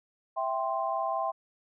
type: chord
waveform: sine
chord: C major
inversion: first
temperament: equal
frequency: 659.3 / 784 / 1046.5 Hz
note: E5 / G5 / C6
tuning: 0 / 0 / 0 cents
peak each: -32 dBFS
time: 0.36-1.32 s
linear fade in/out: 20 ms
effects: none